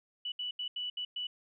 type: tone bursts at uneven times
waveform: sine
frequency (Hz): 2960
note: F#7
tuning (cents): 0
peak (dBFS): -34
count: 6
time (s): 0.25-0.32 / 0.39-0.51 / 0.59-0.68 / 0.76-0.9 / 0.97-1.05 / 1.16-1.27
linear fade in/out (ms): 5
effects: none